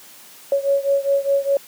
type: beating tone pair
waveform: sine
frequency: 554.4 / 559.3 Hz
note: C#5 / C#5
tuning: 0 / +15 cents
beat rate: 4.9 Hz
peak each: -18 / -20 dBFS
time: 0.52-1.57 s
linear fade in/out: 2 ms
effects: white hiss -44 dBFS RMS until 1.67 s + high-pass 150 Hz 12 dB/octave